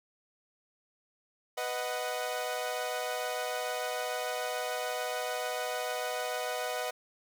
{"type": "chord", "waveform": "sawtooth", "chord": "B major", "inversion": "none", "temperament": "equal with one note detuned", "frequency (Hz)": [495.6, 622.3, 740], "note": ["B4", "D#5", "F#5"], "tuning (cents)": [6, 0, 0], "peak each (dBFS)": -33, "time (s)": [1.57, 6.91], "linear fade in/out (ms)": 10, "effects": []}